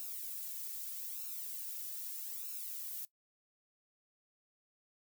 violet noise with flanger, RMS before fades -43 dBFS, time 0-3.05 s, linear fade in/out 0 ms, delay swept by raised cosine 0.74 to 2.34 ms, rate 0.8 Hz, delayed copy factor +0.8, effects noise-tail reverb RT60 0.1 s tail -19 dB re dry

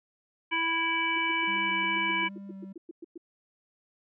harmonic tone, 329.6 Hz, E4, in tune, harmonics 1 / 3 / 5 / 7 / 9, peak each -37 / -31 / -35 / -28 / -35 dBFS, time 0.51-2.29 s, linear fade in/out 20 ms
sine tone bursts, 337 Hz, E4, 38 cents sharp, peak -38 dBFS, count 16, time 1.16-3.178 s, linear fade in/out 5 ms, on 23 ms, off 110 ms
triangle tone with vibrato, 196 Hz, G3, in tune, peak -38 dBFS, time 1.47-2.73 s, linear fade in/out 10 ms, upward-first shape square, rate 2.4 Hz, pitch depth 20 cents each way
effects none

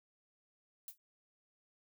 violet noise with exponential decay, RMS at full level -42 dBFS, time 0.88-0.98 s, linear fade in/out 1 ms, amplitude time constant 20 ms, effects none

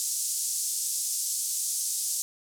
pink band-pass noise, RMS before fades -30 dBFS, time 0-2.22 s, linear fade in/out 0 ms, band 6100 to 11000 Hz, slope 24 dB/octave, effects none

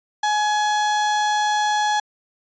35% pulse tone, 842 Hz, G#5, 24 cents sharp, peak -16 dBFS, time 0.23-2 s, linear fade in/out 5 ms, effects resampled to 16000 Hz

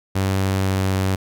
sawtooth tone with pitch glide, 96.1 to 95.22 Hz, G2 to G2, -34 to -50 cents, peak -14 dBFS, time 0.15-1.16 s, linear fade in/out 10 ms, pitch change -16 cents, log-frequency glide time 0.49-0.93 s, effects none

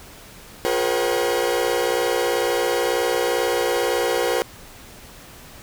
40% pulse tone cluster, 354.9 / 417.8 / 479.9 / 538 / 768 Hz, F4 / G#4 / B4 / C5 / G5, +28 / +10 / -50 / +48 / -36 cents, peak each -26 / -26 / -22 / -25 / -28 dBFS, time 0.65-4.42 s, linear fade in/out 0 ms, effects pink hiss -43 dBFS RMS until 5.62 s

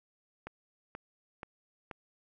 click train, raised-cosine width 0.5 ms, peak -26 dBFS, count 4, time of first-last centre 0.47-1.912 s, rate 2.08 Hz, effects none

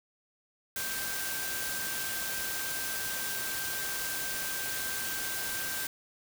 sine tone in noise, 1568 Hz, G6, in tune, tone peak -39 dBFS, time 0.76-5.87 s, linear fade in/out 2 ms, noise white, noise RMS -35 dBFS, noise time 0.76-5.87 s, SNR -7 dB, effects none

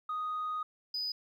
sine tone pair in turn, 1244.5 / 4978 Hz, D#6 / D#8, 0 / 0 cents, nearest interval 2 octaves, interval 2400 cents, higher second, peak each -31 / -31 dBFS, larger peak neither, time 0.09-0.63 / 0.94-1.12 s, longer first, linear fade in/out 5 ms, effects tanh soft clip ceiling -30 dBFS + 12-bit

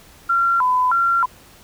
sine tone with vibrato, 1174.7 Hz, D6, in tune, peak -14 dBFS, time 0.29-1.26 s, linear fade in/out 10 ms, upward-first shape square, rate 1.6 Hz, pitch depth 270 cents each way, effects pink hiss -47 dBFS RMS until 1.63 s

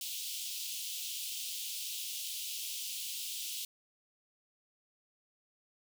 pink high-pass noise, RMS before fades -40 dBFS, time 0.01-3.65 s, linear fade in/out 2 ms, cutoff 2800 Hz, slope 48 dB/octave, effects none

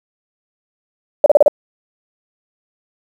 sine tone bursts, 587.3 Hz, D5, in tune, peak -3 dBFS, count 5, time 1.24-1.481 s, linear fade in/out 2 ms, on 21 ms, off 34 ms, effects 7-bit

